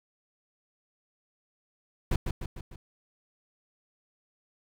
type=noise with echo; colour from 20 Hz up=brown; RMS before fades=-24 dBFS; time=2.11-2.16 s; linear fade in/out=5 ms; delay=150 ms; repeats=4; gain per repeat=-5 dB; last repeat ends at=2.76 s; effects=none